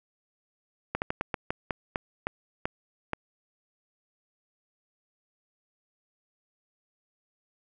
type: slowing click train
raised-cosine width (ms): 0.5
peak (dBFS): -13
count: 11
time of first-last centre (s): 0.95-3.133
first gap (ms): 69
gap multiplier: 1.24
effects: none